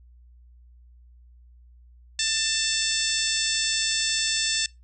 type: harmonic tone with a mistuned harmonic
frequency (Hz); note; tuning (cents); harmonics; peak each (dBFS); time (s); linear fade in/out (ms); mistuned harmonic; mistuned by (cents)
889; A5; +18; 2 / 3 / 4 / 5 / 6 / 7 / 8 / 9; -33 / -32 / -29 / -31 / -29 / -34 / -31 / -32; 2.19-4.66; 2; 8; +18
effects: noise-tail reverb RT60 0.2 s tail -23 dB re dry + added 60 Hz sine -49 dBFS peak until 4.83 s